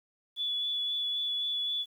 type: tone with vibrato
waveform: sine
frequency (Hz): 3431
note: A7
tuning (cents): -44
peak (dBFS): -29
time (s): 0.36-1.86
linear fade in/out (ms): 50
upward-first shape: sine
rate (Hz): 3.8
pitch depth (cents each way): 11
effects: 10-bit